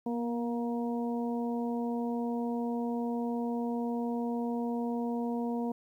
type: harmonic tone with a mistuned harmonic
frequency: 235.7 Hz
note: A#3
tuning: 19 cents sharp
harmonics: 1 / 2 / 3 / 4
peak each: -31 / -37 / -41 / -43 dBFS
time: 0.06-5.72 s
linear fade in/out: 5 ms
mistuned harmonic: 1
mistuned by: +18 cents
effects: 11-bit